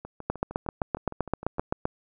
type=two click trains; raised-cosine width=1 ms; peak=-11 / -24 dBFS; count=13 / 11; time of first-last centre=0.3-1.854 / 0.05-1.584 s; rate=7.72 / 6.52 Hz; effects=none